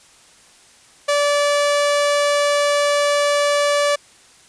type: tone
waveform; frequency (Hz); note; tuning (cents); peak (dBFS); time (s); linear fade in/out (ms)
sawtooth; 579; D5; -25; -11; 1.08-3.96; 10
effects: white hiss -49 dBFS RMS until 4.48 s + resampled to 22050 Hz